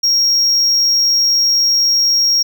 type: tone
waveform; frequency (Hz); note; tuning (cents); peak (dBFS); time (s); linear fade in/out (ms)
triangle; 5588; F8; 0; -9; 0.03-2.43; 10
effects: none